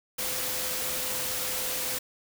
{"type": "tone in noise", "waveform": "sine", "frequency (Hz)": 510, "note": "C5", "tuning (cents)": -44, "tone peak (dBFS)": -42, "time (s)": [0.18, 1.99], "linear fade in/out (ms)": 10, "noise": "white", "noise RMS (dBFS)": -31, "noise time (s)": [0.18, 1.99], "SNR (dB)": -14, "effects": []}